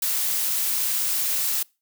blue noise, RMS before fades -24 dBFS, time 0.02-1.63 s, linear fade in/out 5 ms, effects noise-tail reverb RT60 0.3 s tail -26 dB re dry

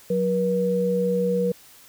sine tone pair together, 183.03 / 481.2 Hz, F#3 / B4, -19 / -45 cents, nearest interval octave + perfect fourth, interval 1674 cents, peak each -24 / -21 dBFS, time 0.1-1.52 s, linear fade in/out 5 ms, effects white hiss -50 dBFS RMS until 1.88 s

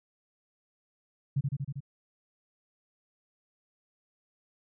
sine tone with echo, 138.59 Hz, C#3, in tune, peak -24 dBFS, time 1.36-1.41 s, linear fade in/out 10 ms, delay 79 ms, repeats 5, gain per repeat -2 dB, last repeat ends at 1.805 s, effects none

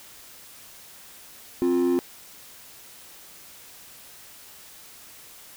triangle tone pair together, 263 / 351.8 Hz, C4 / F4, +9 / +13 cents, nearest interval perfect fourth, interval 504 cents, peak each -20 / -18 dBFS, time 1.62-1.99 s, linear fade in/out 0 ms, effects tanh soft clip ceiling -14 dBFS + white hiss -47 dBFS RMS until 5.56 s

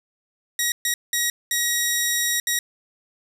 10% pulse tone bursts at uneven times, 1900 Hz, A#6, 33 cents sharp, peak -11 dBFS, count 5, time 0.59-0.72 / 0.85-0.94 / 1.13-1.3 / 1.51-2.4 / 2.47-2.59 s, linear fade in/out 2 ms, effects none

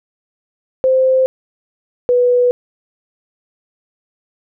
sine tone pair in turn, 521 / 491.8 Hz, C5 / B4, -7 / -7 cents, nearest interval minor second, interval 100 cents, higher first, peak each -9 dBFS, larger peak neither, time 0.84-1.26 / 2.09-2.51 s, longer neither, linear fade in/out 0 ms, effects none

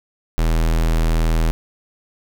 square tone, 40.6 Hz, E1, 26 cents flat, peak -15 dBFS, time 0.38-1.51 s, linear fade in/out 0 ms, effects none

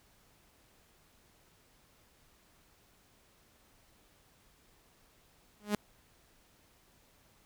sawtooth tone with exponential growth, 207.7 Hz, G#3, in tune, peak -21 dBFS, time 5.6-5.75 s, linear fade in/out 2 ms, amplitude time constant 31 ms, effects pink hiss -66 dBFS RMS until 7.45 s

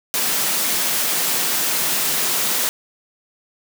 white high-pass noise, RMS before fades -20 dBFS, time 0.14-2.69 s, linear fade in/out 0 ms, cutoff 140 Hz, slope 96 dB/octave, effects none

